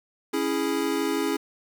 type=chord; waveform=square; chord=C# minor; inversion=none; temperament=equal; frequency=277.2 / 329.6 / 415.3 Hz; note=C#4 / E4 / G#4; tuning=0 / 0 / 0 cents; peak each=-29 dBFS; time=0.33-1.37 s; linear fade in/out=10 ms; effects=8-bit